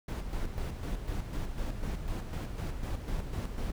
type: noise with tremolo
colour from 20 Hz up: brown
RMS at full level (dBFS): -33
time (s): 0.08-3.72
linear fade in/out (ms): 5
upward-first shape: square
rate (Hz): 4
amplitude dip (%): 50
effects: none